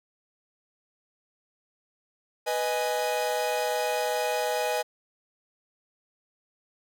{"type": "chord", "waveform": "45% pulse", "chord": "G# minor", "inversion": "first", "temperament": "equal", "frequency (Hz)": [493.9, 622.3, 830.6], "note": ["B4", "D#5", "G#5"], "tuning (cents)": [0, 0, 0], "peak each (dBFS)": -30, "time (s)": [2.46, 4.83], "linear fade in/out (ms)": 20, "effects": []}